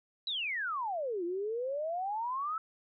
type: exponential two-way sweep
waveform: sine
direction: down then up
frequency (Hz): 4018 to 336.5 to 1330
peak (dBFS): -32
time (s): 0.27-2.58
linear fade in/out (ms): 2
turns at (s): 1.24
effects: none